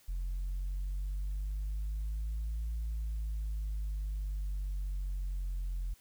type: exponential two-way sweep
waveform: sine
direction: up then down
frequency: 43.65 to 55.8 to 43.65 Hz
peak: -31 dBFS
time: 0.08-5.94 s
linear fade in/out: 10 ms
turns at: 2.7 s
effects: tanh soft clip ceiling -31 dBFS + white hiss -64 dBFS RMS until 6 s